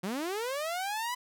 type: linear sweep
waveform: sawtooth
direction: up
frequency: 171.3 to 1004 Hz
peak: -28 dBFS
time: 0.03-1.15 s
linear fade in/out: 10 ms
effects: none